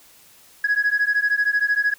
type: beating tone pair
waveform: sine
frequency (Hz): 1663 / 1676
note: G#6 / G#6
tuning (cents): +2 / +15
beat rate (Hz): 13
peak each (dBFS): -19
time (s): 0.64-1.94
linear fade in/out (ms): 5
effects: tanh soft clip ceiling -13 dBFS + white hiss -51 dBFS RMS until 1.98 s